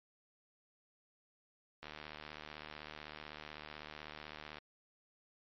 click train, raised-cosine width 0.3 ms, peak -30 dBFS, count 210, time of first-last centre 1.83-4.584 s, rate 75.9 Hz, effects MP3 32 kbps

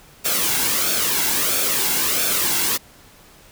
white noise with flanger, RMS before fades -20 dBFS, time 0.24-2.78 s, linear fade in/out 20 ms, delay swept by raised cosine 1 to 1.67 ms, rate 1.5 Hz, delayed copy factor -0.55, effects pink hiss -48 dBFS RMS until 3.51 s

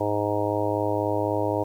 harmonic tone, 103.9 Hz, G#2, 1 cent sharp, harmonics 1 / 3 / 4 / 5 / 6 / 7 / 8 / 9, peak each -31 / -29 / -30 / -29 / -29 / -35 / -35 / -31 dBFS, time 0-1.64 s, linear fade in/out 10 ms, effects 9-bit

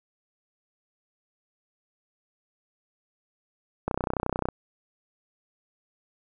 click train, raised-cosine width 1 ms, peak -12 dBFS, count 20, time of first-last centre 3.88-4.487 s, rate 31.3 Hz, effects none

